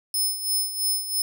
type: tone with tremolo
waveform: 5% pulse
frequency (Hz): 5200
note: E8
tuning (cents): -24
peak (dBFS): -15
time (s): 0.14-1.22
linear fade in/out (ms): 2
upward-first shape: sine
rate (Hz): 3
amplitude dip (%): 70
effects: none